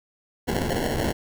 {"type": "noise with sample-and-hold", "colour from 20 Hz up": "blue", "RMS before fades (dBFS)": -25, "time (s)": [0.47, 1.13], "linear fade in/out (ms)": 20, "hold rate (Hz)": 1225, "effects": []}